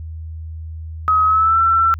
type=tone with pitch glide; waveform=sine; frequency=1271 to 1341.9 Hz; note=D#6 to E6; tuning=+36 to +30 cents; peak=-11 dBFS; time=1.08-1.94 s; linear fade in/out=0 ms; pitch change=+94 cents; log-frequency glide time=1.25-1.59 s; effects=added 80 Hz sine -27 dBFS peak until 1.99 s